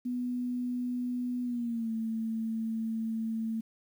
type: tone with pitch glide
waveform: sine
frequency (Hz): 246.9 to 223.8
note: B3 to A3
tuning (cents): 0 to +30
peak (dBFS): -30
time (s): 0.05-3.61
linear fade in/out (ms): 10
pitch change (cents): -170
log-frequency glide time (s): 1.43-1.91
effects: 10-bit